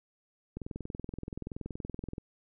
click train, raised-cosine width 3 ms, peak -25 dBFS, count 35, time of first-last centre 0.57-2.181 s, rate 21.1 Hz, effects none

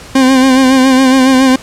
40% pulse tone with vibrato, 262 Hz, C4, 2 cents sharp, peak -4 dBFS, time 0.15-1.56 s, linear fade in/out 5 ms, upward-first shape sine, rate 7.2 Hz, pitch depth 45 cents each way, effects pink hiss -32 dBFS RMS until 1.62 s + low-pass 9000 Hz 12 dB/octave

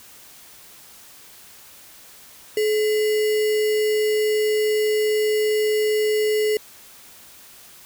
sine tone with sample-and-hold, 427.6 Hz, A4, 49 cents flat, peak -17 dBFS, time 2.57-6.57 s, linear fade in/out 2 ms, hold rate 2450 Hz, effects white hiss -46 dBFS RMS until 7.85 s

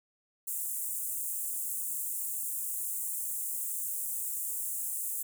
pink high-pass noise, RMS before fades -35 dBFS, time 0.47-5.23 s, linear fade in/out 10 ms, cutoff 7700 Hz, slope 48 dB/octave, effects none

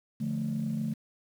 sine chord, D minor, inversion none, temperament equal, 146.83 / 174.61 / 220 Hz, D3 / F3 / A3, 0 / 0 / 0 cents, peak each -33 / -36 / -30 dBFS, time 0.2-0.94 s, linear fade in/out 10 ms, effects tanh soft clip ceiling -23 dBFS + 9-bit

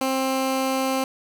15% pulse tone, 264.4 Hz, C4, 18 cents sharp, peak -15 dBFS, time 0.01-1.04 s, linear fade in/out 2 ms, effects none

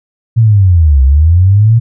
sine linear two-way sweep, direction down then up, 118.2 to 64.2 to 118.2 Hz, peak -3 dBFS, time 0.36-1.8 s, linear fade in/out 20 ms, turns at 1.03 s, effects none

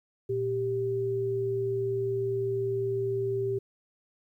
sine tone pair together, 117.52 / 392 Hz, A#2 / G4, +14 / 0 cents, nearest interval octave + major sixth, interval 2086 cents, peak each -34 / -27 dBFS, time 0.29-3.59 s, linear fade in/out 10 ms, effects 11-bit

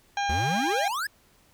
harmonic tone, 805 Hz, G5, 46 cents sharp, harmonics 1 / 2 / 3 / 4 / 5 / 7 / 8, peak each -26 / -32 / -36 / -38 / -40 / -43 / -44 dBFS, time 0.17-0.88 s, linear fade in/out 2 ms
square exponential sweep, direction up, 66.5 to 1768 Hz, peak -28 dBFS, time 0.29-1.07 s, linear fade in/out 5 ms
effects pink hiss -61 dBFS RMS until 1.53 s

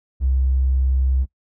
triangle tone, 65.41 Hz, C2, in tune, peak -11 dBFS, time 0.2-1.26 s, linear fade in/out 50 ms, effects noise-tail reverb RT60 0.1 s tail -21 dB re dry + tanh soft clip ceiling -13 dBFS

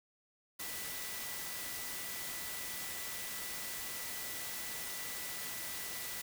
sine tone in noise, 1975.5 Hz, B6, in tune, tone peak -50 dBFS, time 0.59-6.22 s, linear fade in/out 10 ms, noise white, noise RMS -42 dBFS, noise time 0.59-6.22 s, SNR -11 dB, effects none

